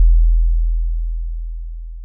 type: tone with level ramp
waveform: sine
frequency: 41.33 Hz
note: E1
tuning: 5 cents sharp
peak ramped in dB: -5 to -28 dBFS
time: 0-2.04 s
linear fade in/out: 0 ms
effects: none